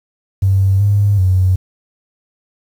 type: tone with pitch steps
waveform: triangle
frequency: 96.7 / 101.7 / 92.9 Hz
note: G2 / G#2 / F#2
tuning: -23 / -36 / +7 cents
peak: -5 dBFS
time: 0.42-1.56 s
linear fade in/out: 10 ms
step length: 380 ms
effects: tanh soft clip ceiling -7 dBFS + 7-bit